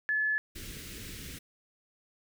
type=tone; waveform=sine; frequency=1721 Hz; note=A6; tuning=39 cents flat; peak=-26 dBFS; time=0.09-0.38 s; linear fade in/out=0 ms
type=band-stop noise; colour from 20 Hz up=pink; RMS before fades=-43 dBFS; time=0.55-1.39 s; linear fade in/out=10 ms; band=400 to 1700 Hz; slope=24 dB/octave
effects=none